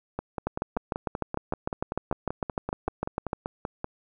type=two click trains; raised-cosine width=1 ms; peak=-16 / -13 dBFS; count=20 / 20; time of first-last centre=0.19-3.844 / 0.47-3.331 s; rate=5.2 / 6.64 Hz; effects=none